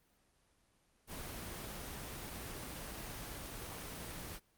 pink noise, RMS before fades -45 dBFS, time 1.07-4.4 s, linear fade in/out 50 ms, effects pink hiss -73 dBFS RMS until 4.57 s + Opus 24 kbps

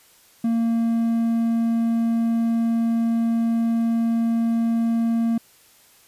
triangle tone, 229.8 Hz, A#3, 25 cents flat, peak -16 dBFS, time 0.44-5.38 s, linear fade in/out 5 ms, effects white hiss -54 dBFS RMS until 6.07 s + resampled to 32000 Hz

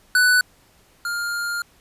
square tone pair in turn, 1490 / 1406.4 Hz, F#6 / F6, +12 / +12 cents, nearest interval minor second, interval 100 cents, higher first, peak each -14 / -24 dBFS, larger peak first, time 0.15-0.41 / 1.05-1.62 s, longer second, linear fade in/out 2 ms, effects pink hiss -56 dBFS RMS until 1.8 s + resampled to 32000 Hz

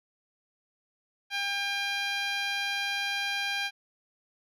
10% pulse tone with band-pass filter, 801 Hz, G5, 37 cents sharp, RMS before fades -31 dBFS, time 1.3-3.71 s, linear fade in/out 50 ms, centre 2200 Hz, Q 0.65, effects none

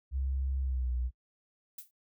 sine tone with pitch glide, 66.7 to 61.52 Hz, C2 to B1, +34 to -6 cents, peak -29 dBFS, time 0.11-1.11 s, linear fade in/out 50 ms, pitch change -140 cents, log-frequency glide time 0.6-0.91 s
violet noise with exponential decay, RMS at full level -39 dBFS, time 1.78-1.91 s, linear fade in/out 5 ms, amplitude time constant 28 ms
effects noise-tail reverb RT60 0.1 s tail -25 dB re dry

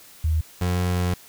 sine / 30% pulse tone pair in turn, 79 / 89.73 Hz, D#2 / F2, +27 / +47 cents, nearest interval major second, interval 220 cents, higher second, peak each -18 dBFS, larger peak neither, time 0.24-0.41 / 0.61-1.14 s, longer second, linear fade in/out 5 ms, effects white hiss -48 dBFS RMS until 1.28 s

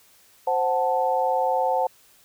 sine chord, F# diminished, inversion second, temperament equal, 523.3 / 740 / 880 Hz, C5 / F#5 / A5, 0 / 0 / 0 cents, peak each -24 dBFS, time 0.47-1.87 s, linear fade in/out 5 ms, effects white hiss -56 dBFS RMS until 2.24 s

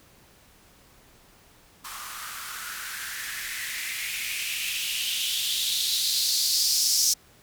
violet noise with band-pass filter sweep, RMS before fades -28 dBFS, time 1.84-7.14 s, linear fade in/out 10 ms, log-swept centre 1100 to 5600 Hz, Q 4.2, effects pink hiss -56 dBFS RMS until 7.42 s

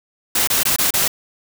white noise with dropouts, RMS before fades -17 dBFS, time 0.35-1.08 s, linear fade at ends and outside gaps 5 ms, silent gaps 0.474-0.5 / 0.633-0.652 / 0.762-0.785 / 0.907-0.938 s, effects none

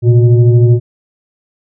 sine tone with frequency modulation, 116.54 Hz, A#2, in tune, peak -4 dBFS, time 0.02-0.8 s, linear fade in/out 50 ms, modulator 246 Hz, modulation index 0.67, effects none

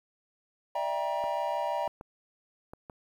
triangle chord, E half-diminished seventh, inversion third, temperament just, 593.3 / 659.3 / 791.1 / 949.3 Hz, D5 / E5 / G5 / Bb5, +18 / 0 / +16 / +31 cents, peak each -32 / -33 / -33 / -31 dBFS, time 0.75-1.88 s, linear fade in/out 5 ms
clicks, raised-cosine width 1 ms, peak -29 dBFS, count 5, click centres 1.24 / 1.877 / 2.011 / 2.735 / 2.898 s
effects 10-bit

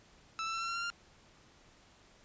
sawtooth tone with pitch steps, 1318.5 / 1330.7 / 1343.1 / 1355.6 / 1368.2 / 1380.9 / 1393.7 Hz, E6 / E6 / E6 / E6 / F6 / F6 / F6, 0 / +16 / +32 / +48 / -36 / -20 / -4 cents, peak -31 dBFS, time 0.39-0.901 s, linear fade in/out 0 ms, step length 73 ms, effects pink hiss -62 dBFS RMS until 2.24 s + resampled to 16000 Hz

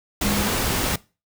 sine tone in noise, 204.4 Hz, G#3, 27 cents flat, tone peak -24 dBFS, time 0.24-0.48 s, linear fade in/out 5 ms, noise pink, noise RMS -23 dBFS, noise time 0.21-0.96 s, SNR -4 dB, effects noise-tail reverb RT60 0.3 s tail -21 dB re dry

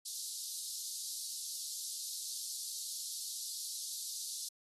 pink high-pass noise, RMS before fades -42 dBFS, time 0.05-4.49 s, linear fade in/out 10 ms, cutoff 4000 Hz, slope 48 dB/octave, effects AAC 32 kbps

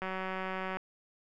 click train, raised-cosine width 0.5 ms, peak -22 dBFS, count 142, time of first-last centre 0.02-0.77 s, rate 188 Hz, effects none

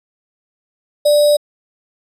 sine tone with sample-and-hold, 590 Hz, D5, 8 cents sharp, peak -8 dBFS, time 1.05-1.37 s, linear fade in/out 10 ms, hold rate 4410 Hz, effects resampled to 32000 Hz

